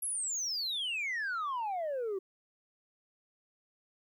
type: exponential sweep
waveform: sine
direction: down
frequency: 11410 to 370 Hz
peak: -30 dBFS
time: 0.02-2.19 s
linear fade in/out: 10 ms
effects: tanh soft clip ceiling -31 dBFS + 12-bit